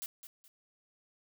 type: noise with echo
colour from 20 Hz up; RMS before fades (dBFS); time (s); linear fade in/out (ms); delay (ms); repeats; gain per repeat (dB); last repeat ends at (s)
blue; -40; 0.02-0.06; 0; 210; 2; -10; 0.48
effects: none